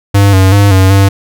square tone with pitch steps, 100 / 95 / 100.8 / 94.8 / 98.2 Hz, G2 / F#2 / G2 / F#2 / G2, +35 / +46 / +49 / +43 / +4 cents, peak -4 dBFS, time 0.14-1.09 s, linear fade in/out 10 ms, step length 190 ms, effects none

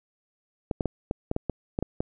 clicks, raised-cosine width 2 ms, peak -13 dBFS, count 10, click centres 0.712 / 0.808 / 0.857 / 1.111 / 1.314 / 1.364 / 1.497 / 1.789 / 1.826 / 2.005 s, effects none

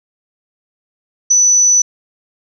sine tone with ADSR envelope, 5970 Hz, F#8, 15 cents sharp, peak -5 dBFS, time 1.3-1.82 s, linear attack 12 ms, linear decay 9 ms, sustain -2 dB, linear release 4 ms, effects none

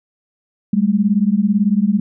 sine beating tone pair, 196 / 214 Hz, G3 / A3, 0 / -48 cents, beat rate 18 Hz, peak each -15 dBFS, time 0.73-2 s, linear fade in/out 5 ms, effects none

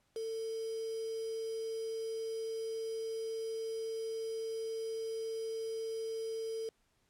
sine tone with quantisation, 448.2 Hz, A4, 32 cents sharp, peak -36 dBFS, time 0.16-6.69 s, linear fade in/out 2 ms, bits 8, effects pink hiss -75 dBFS RMS until 7.09 s + low-pass 11000 Hz 12 dB/octave

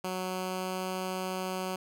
10% pulse tone with pitch glide, 185 to 186.18 Hz, F#3 to F#3, 0 to +11 cents, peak -24 dBFS, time 0.04-1.76 s, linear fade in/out 5 ms, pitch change +11 cents, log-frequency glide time 0.25-0.93 s, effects none

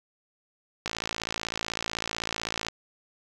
click train, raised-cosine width 0.2 ms, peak -12 dBFS, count 103, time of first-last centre 0.86-2.685 s, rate 55.9 Hz, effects none

